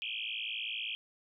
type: tone with frequency modulation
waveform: sine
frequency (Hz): 2847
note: F7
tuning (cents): +33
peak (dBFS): -35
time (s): 0.02-0.95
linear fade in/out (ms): 0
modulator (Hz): 55.1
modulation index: 7.9
effects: none